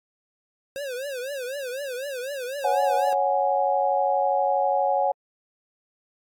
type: tone with vibrato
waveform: square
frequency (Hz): 530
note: C5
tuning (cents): +22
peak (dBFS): -30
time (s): 0.76-3.13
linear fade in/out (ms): 0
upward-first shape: triangle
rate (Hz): 4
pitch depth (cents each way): 180
type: chord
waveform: sine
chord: C# suspended fourth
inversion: none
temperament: just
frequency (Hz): 554.4 / 739.2 / 831.5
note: C#5 / F#5 / G#5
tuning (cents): 0 / -2 / +2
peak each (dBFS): -24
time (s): 2.64-5.12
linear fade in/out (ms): 5
effects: AAC 64 kbps